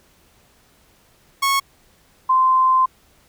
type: tone pair in turn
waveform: sawtooth / sine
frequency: 1100 / 1038.3 Hz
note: C#6 / C6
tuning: -14 / -14 cents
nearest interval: minor second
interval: 100 cents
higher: first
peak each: -12 dBFS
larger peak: neither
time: 1.42-1.6 / 2.29-2.86 s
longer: second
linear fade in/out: 10 ms
effects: pink hiss -56 dBFS RMS until 3.28 s